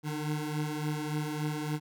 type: beating tone pair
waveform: 25% pulse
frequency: 150.2 / 153.7 Hz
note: D3 / D#3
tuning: +39 / -21 cents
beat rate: 3.5 Hz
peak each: -29 / -33 dBFS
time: 0.03-1.8 s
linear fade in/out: 50 ms
effects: none